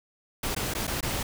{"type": "noise with dropouts", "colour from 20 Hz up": "pink", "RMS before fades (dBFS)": -30, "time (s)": [0.43, 1.23], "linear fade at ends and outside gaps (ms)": 5, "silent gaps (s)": [[0.549, 0.563], [0.738, 0.749], [0.87, 0.876], [1.008, 1.027]], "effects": []}